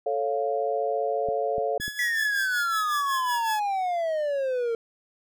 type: chord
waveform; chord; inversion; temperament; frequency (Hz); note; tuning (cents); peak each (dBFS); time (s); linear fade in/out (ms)
sine; A augmented; none; equal; 440 / 554.4 / 698.5; A4 / C#5 / E#5; 0 / 0 / 0; -28; 0.06-1.78; 5
type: clicks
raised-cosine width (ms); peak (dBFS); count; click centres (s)
3; -26; 4; 1.287 / 1.582 / 1.8 / 1.88
type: tone with tremolo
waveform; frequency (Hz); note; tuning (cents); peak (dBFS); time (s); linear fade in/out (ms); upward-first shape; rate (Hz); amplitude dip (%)
sawtooth; 1693; G#6; +33; -24; 1.8-3.6; 10; sine; 5.4; 70
type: exponential sweep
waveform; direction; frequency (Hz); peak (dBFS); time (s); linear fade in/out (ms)
triangle; down; 1975.5 to 453.6; -22; 1.99-4.75; 2
effects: none